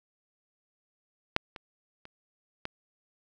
clicks, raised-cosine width 0.3 ms, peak -7 / -25 / -30 / -18 dBFS, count 4, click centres 1.364 / 1.562 / 2.054 / 2.654 s, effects none

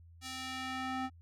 square tone with band-pass filter sweep, 260.2 Hz, C4, 9 cents flat, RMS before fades -39 dBFS, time 0.21-1.1 s, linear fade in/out 50 ms, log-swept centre 5600 to 900 Hz, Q 0.73, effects added 84 Hz sine -54 dBFS peak until 1.21 s

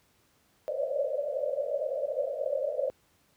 pink band-pass noise, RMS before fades -31 dBFS, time 0.68-2.9 s, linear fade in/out 0 ms, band 520 to 610 Hz, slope 96 dB/octave, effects pink hiss -67 dBFS RMS until 3.36 s + high-pass 60 Hz 12 dB/octave

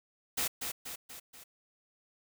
white noise with echo, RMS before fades -32 dBFS, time 0.37-0.48 s, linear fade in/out 10 ms, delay 240 ms, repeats 4, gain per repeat -5 dB, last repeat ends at 1.44 s, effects none

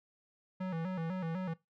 square tone with vibrato, 174.61 Hz, F3, in tune, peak -35 dBFS, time 0.6-1.54 s, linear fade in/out 10 ms, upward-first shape square, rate 4 Hz, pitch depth 110 cents each way, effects noise-tail reverb RT60 0.2 s tail -20 dB re dry + low-pass 2000 Hz 12 dB/octave

